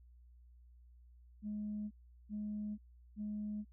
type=tone bursts; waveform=sine; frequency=209.9 Hz; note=G#3; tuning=19 cents sharp; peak=-37 dBFS; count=3; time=1.42-3.65 s; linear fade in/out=50 ms; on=490 ms; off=380 ms; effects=tanh soft clip ceiling -34 dBFS + added 60 Hz sine -58 dBFS peak until 3.72 s